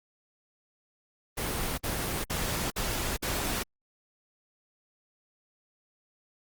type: noise bursts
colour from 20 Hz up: pink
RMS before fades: -31 dBFS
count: 5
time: 1.37-3.632 s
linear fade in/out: 10 ms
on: 410 ms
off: 53 ms
effects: Opus 24 kbps